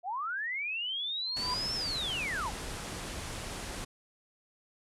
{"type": "linear two-way sweep", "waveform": "sine", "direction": "up then down", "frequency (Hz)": [659.3, 5400, 659.3], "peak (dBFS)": -32, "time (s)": [0.03, 2.52], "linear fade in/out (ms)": 50, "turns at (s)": 1.74}
{"type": "tone with exponential growth", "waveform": "sine", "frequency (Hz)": 1000, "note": "B5", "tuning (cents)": 21, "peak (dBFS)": -30, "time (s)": [1.22, 1.54], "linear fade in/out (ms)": 1, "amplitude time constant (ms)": 68}
{"type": "low-pass noise", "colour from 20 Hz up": "pink", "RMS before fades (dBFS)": -40, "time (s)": [1.36, 3.85], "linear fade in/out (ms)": 10, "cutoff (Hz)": 11000, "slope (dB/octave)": 48}
{"effects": []}